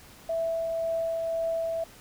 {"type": "tone with tremolo", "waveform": "sine", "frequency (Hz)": 659.3, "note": "E5", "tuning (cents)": 0, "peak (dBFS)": -25, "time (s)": [0.29, 1.84], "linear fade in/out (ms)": 5, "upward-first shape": "triangle", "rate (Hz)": 1.9, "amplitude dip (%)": 25, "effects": ["pink hiss -51 dBFS RMS until 2 s"]}